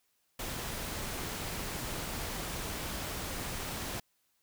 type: noise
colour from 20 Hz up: pink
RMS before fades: -38 dBFS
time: 0.39-4 s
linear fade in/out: 5 ms
effects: white hiss -75 dBFS RMS until 4.42 s